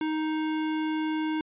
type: tone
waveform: square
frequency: 312 Hz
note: D#4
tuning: 5 cents sharp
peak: -27 dBFS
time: 0.01-1.41 s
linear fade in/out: 2 ms
effects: resampled to 8000 Hz